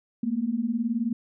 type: beating tone pair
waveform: sine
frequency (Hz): 220 / 239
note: A3 / A#3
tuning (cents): 0 / +43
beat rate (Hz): 19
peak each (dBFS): -28 / -26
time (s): 0.23-1.13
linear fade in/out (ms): 5
effects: none

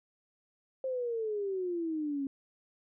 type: exponential sweep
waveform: sine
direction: down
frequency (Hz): 532 to 270.3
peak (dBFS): -31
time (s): 0.84-2.27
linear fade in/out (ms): 2
effects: none

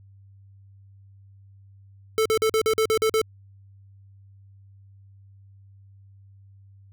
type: tone bursts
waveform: square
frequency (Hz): 440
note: A4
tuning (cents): 0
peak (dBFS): -19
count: 9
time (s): 2.18-3.215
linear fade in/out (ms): 0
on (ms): 75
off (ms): 45
effects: added 98 Hz sine -48 dBFS peak until 6.92 s

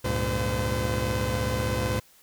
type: tone cluster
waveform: sawtooth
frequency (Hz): 69.5 / 100.2 / 116.2 / 511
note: C#2 / G2 / A#2 / C5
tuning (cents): +5 / +38 / -5 / -41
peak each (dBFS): -27 / -27 / -26 / -26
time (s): 0.04-2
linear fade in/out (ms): 10
effects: white hiss -57 dBFS RMS until 2.22 s

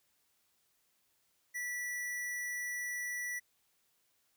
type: tone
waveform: square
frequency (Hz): 1957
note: B6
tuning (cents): -16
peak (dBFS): -37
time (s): 1.54-3.4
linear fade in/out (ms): 20
effects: white hiss -75 dBFS RMS until 4.36 s

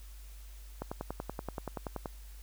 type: click train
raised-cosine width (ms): 1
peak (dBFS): -22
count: 14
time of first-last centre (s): 0.82-2.058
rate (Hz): 10.5
effects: added 50 Hz sine -46 dBFS peak until 2.42 s + white hiss -59 dBFS RMS until 2.42 s

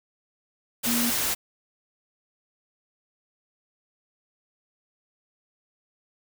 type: tone in noise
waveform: sine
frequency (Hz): 236.9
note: A#3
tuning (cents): +28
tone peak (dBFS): -25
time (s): 0.86-1.11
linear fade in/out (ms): 20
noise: white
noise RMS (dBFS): -26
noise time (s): 0.83-1.35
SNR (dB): -2
effects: none

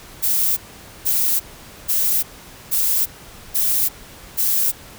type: noise bursts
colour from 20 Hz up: violet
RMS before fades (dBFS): -18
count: 6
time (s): 0.22-4.72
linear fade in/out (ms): 20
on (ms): 350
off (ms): 480
effects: pink hiss -41 dBFS RMS until 4.98 s

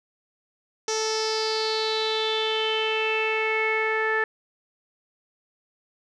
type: tone with low-pass filter sweep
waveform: sawtooth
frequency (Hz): 439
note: A4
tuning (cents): -4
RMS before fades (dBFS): -25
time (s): 0.88-4.24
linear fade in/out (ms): 2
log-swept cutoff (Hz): 5900 to 1800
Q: 6.5
effects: none

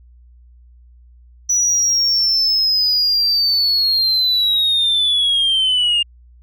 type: linear sweep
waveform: sine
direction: down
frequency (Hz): 5920 to 2808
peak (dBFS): -11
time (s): 1.49-6.03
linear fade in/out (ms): 10
effects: tanh soft clip ceiling -11 dBFS + added 60 Hz sine -43 dBFS peak until 6.42 s

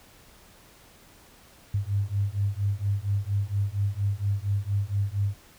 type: beating tone pair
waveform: sine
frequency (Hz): 98.4 / 102.7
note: G2 / G#2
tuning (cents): +7 / -19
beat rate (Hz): 4.3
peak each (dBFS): -27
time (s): 1.74-5.35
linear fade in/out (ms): 5
effects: pink hiss -54 dBFS RMS until 5.58 s

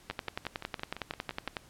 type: two click trains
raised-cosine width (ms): 0.3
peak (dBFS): -17 / -24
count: 17 / 9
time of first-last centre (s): 0.1-1.568 / 0.11-1.48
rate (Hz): 10.9 / 5.84
effects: pink hiss -58 dBFS RMS until 1.69 s + low-pass 12000 Hz 12 dB/octave

